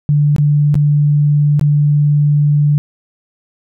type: tone with dropouts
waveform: sine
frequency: 146.9 Hz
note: D3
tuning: 1 cent sharp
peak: -8 dBFS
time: 0.09-2.78 s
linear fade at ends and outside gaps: 0 ms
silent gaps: 0.363-0.383 / 0.743-0.754 / 1.595-1.612 s
effects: none